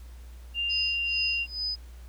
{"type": "tone with pitch glide", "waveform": "sine", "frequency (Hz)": [2794, 2776], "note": ["F7", "F7"], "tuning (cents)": [0, -11], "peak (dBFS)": -26, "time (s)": [0.54, 1.47], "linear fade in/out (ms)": 50, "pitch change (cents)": -11, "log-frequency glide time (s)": [0.64, 1.24]}
{"type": "tone with tremolo", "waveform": "sine", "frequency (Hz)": 5000, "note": "D#8", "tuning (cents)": 8, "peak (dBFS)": -27, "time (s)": [0.69, 1.76], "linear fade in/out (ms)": 20, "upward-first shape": "sine", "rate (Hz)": 2.3, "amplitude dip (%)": 95}
{"effects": ["added 60 Hz sine -42 dBFS peak until 2.08 s", "pink hiss -58 dBFS RMS until 2.08 s"]}